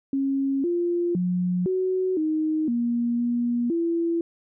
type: tone with pitch steps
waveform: sine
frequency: 272.8 / 347.3 / 179.7 / 372.6 / 311.8 / 237.4 / 239.6 / 336.2 Hz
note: C#4 / F4 / F3 / F#4 / D#4 / A#3 / A#3 / E4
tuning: -28 / -10 / +50 / +12 / +4 / +32 / +48 / +34 cents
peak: -21 dBFS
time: 0.13-4.21 s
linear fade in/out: 2 ms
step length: 510 ms
effects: none